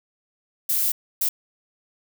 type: noise bursts at uneven times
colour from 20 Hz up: violet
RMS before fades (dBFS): -22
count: 2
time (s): 0.69-0.92 / 1.21-1.29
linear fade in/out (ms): 5
effects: none